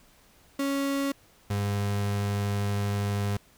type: tone pair in turn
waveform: 35% pulse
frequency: 277.2 / 101.4 Hz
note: C#4 / G#2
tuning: 0 / -41 cents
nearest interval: octave + perfect fourth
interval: 1741 cents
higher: first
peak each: -24 dBFS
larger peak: neither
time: 0.59-1.12 / 1.5-3.37 s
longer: second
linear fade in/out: 5 ms
effects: pink hiss -59 dBFS RMS until 3.57 s